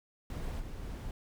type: noise with level steps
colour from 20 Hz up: brown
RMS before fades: -37 / -42 / -40 dBFS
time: 0.3-1.11 s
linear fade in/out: 2 ms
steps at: 0.59 / 0.81 s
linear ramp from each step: 20 ms
effects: none